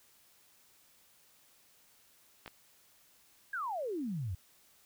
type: clicks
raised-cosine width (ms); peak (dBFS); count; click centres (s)
0.3; -29; 2; 2.461 / 2.478
type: exponential sweep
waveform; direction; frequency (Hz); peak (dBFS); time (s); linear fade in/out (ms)
sine; down; 1661.2 to 82.41; -34; 3.53-4.35; 5
effects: white hiss -65 dBFS RMS until 4.85 s